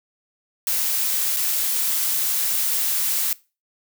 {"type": "noise with dropouts", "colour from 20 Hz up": "blue", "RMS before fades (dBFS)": -22, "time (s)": [0.67, 3.33], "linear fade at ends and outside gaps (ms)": 1, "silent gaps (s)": [1.364, 1.369], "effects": ["noise-tail reverb RT60 0.3 s tail -21 dB re dry"]}